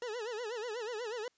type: tone with vibrato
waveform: 40% pulse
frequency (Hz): 456.8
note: A#4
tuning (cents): -35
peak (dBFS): -36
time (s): 0.02-1.28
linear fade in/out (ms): 2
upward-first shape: sine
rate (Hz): 8.2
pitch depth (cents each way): 160
effects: white hiss -75 dBFS RMS until 1.37 s + resampled to 16000 Hz